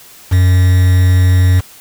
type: tone with quantisation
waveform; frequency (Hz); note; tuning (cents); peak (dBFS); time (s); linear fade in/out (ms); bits
triangle; 91.3; F#2; -23; -4; 0.31-1.61; 20; 4
effects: white hiss -39 dBFS RMS until 1.8 s